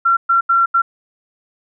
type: tone bursts at uneven times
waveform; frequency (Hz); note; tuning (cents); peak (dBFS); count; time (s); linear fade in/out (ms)
sine; 1364; F6; -41; -10; 4; 0.05-0.17 / 0.29-0.41 / 0.49-0.66 / 0.74-0.82; 10
effects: none